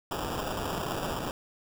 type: noise with sample-and-hold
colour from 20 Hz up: white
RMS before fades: -33 dBFS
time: 0.11-1.31 s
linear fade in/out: 2 ms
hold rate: 2100 Hz
effects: none